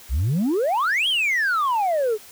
sine exponential two-way sweep, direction up then down, 55.4 to 3325 to 408.1 Hz, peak -16 dBFS, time 0.09-2.18 s, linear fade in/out 50 ms, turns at 1.08 s, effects tanh soft clip ceiling -17 dBFS + white hiss -45 dBFS RMS until 2.31 s

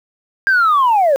sine linear sweep, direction down, 1615 to 522 Hz, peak -8 dBFS, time 0.47-1.16 s, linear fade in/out 0 ms, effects tanh soft clip ceiling -7 dBFS + 7-bit

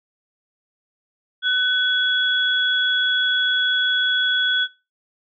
sine tone pair together, 1501 / 3366 Hz, F#6 / G#7, +24 / +23 cents, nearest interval octave + major second, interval 1399 cents, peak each -19 dBFS, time 1.42-4.68 s, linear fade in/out 50 ms, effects noise-tail reverb RT60 0.3 s tail -23 dB re dry

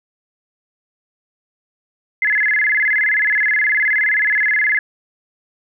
sine tone with vibrato, 1880 Hz, A#6, 14 cents sharp, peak -13 dBFS, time 2.22-4.79 s, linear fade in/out 2 ms, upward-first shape square, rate 19 Hz, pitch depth 170 cents each way, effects none

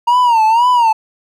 triangle tone with vibrato, 932.3 Hz, A#5, in tune, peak -6 dBFS, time 0.07-0.93 s, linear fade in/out 10 ms, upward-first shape sine, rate 2 Hz, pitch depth 120 cents each way, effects none

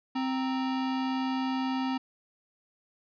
square tone pair together, 261.6 / 932.3 Hz, C4 / A#5, 0 / 0 cents, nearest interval octave + minor seventh, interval 2200 cents, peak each -29 / -37 dBFS, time 0.15-1.98 s, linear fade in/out 10 ms, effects resampled to 11025 Hz

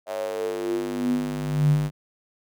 square tone with high-pass filter sweep, 50 Hz, G1, 35 cents sharp, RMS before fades -25 dBFS, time 0.06-1.91 s, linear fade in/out 50 ms, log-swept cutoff 630 to 120 Hz, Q 8.8, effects none

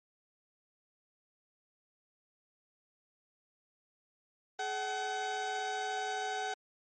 30% pulse tone pair together, 424.5 / 756.4 Hz, G#4 / F#5, +38 / +38 cents, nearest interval minor seventh, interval 1000 cents, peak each -38 / -32 dBFS, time 4.59-6.54 s, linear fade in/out 5 ms, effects MP3 32 kbps

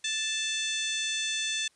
harmonic tone with a mistuned harmonic, 880 Hz, A5, in tune, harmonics 2 / 3 / 4 / 5 / 6 / 7 / 8 / 9, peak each -37 / -35 / -32 / -42 / -46 / -36 / -43 / -40 dBFS, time 0.04-1.68 s, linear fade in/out 5 ms, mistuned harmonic 9, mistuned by +35 cents, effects white hiss -66 dBFS RMS until 1.75 s + resampled to 22050 Hz

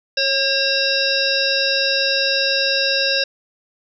harmonic tone with a mistuned harmonic, 546 Hz, C#5, 26 cents flat, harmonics 1 / 3 / 5 / 7 / 9 / 10, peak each -23 / -23 / -23 / -23 / -23 / -23 dBFS, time 0.17-3.24 s, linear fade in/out 5 ms, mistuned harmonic 3, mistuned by -26 cents, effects none

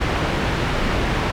pink low-pass noise, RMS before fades -21 dBFS, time 0-1.32 s, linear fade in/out 20 ms, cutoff 2800 Hz, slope 12 dB/octave, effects none

